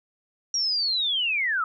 sine linear sweep, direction down, 5700 to 1244.5 Hz, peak -22 dBFS, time 0.54-1.64 s, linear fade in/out 2 ms, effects none

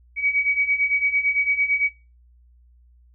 sine beating tone pair, 2260 / 2268.9 Hz, C#7 / C#7, +33 / +40 cents, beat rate 8.9 Hz, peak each -24 / -20 dBFS, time 0.16-1.91 s, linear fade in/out 50 ms, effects noise-tail reverb RT60 0.3 s tail -19 dB re dry + added 60 Hz sine -51 dBFS peak until 3.14 s

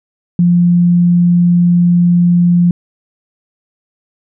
sine tone, 174.61 Hz, F3, in tune, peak -6 dBFS, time 0.39-2.71 s, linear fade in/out 2 ms, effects none

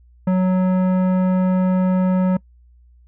triangle tone with tanh clipping, 185 Hz, F#3, in tune, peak -16 dBFS, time 0.27-2.37 s, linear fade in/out 5 ms, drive 18 dB, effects noise-tail reverb RT60 0.1 s tail -24 dB re dry + added 60 Hz sine -47 dBFS peak until 3.07 s

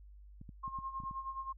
clicks, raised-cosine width 5 ms, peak -36 dBFS, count 7, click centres 0.414 / 0.492 / 0.679 / 0.788 / 1.002 / 1.037 / 1.111 s
sine tone with tremolo, 1069 Hz, C6, 37 cents sharp, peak -36 dBFS, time 0.63-1.53 s, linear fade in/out 10 ms, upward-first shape sine, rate 9.5 Hz, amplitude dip 70%
effects added 50 Hz sine -52 dBFS peak until 1.57 s

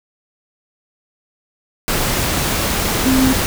sine tone in noise, 261.6 Hz, C4, in tune, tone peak -12 dBFS, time 3.06-3.33 s, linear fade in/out 0 ms, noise pink, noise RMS -18 dBFS, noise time 1.88-3.46 s, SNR +3 dB, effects none

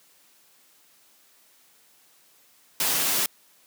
white noise with comb filter, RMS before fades -24 dBFS, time 2.8-3.26 s, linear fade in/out 2 ms, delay 9.4 ms, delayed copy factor -0.6, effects white hiss -59 dBFS RMS until 3.66 s + high-pass 150 Hz 12 dB/octave

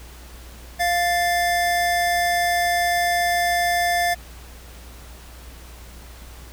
square tone pair together, 698.5 / 1760 Hz, F5 / A6, 0 / 0 cents, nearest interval octave + major third, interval 1600 cents, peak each -20 / -25 dBFS, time 0.79-4.15 s, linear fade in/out 20 ms, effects added 60 Hz sine -40 dBFS peak until 6.52 s + pink hiss -45 dBFS RMS until 6.52 s

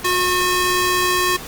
square tone with high-pass filter, 362.2 Hz, F#4, 37 cents flat, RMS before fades -18 dBFS, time 0.04-1.37 s, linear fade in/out 10 ms, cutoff 760 Hz, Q 0.66, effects pink hiss -33 dBFS RMS until 1.47 s + Opus 24 kbps

